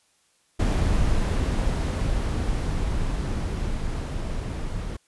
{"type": "noise with level ramp", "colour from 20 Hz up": "brown", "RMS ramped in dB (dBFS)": [-21, -30], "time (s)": [0.59, 4.97], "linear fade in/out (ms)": 10, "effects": ["white hiss -65 dBFS RMS until 5.07 s", "resampled to 24000 Hz"]}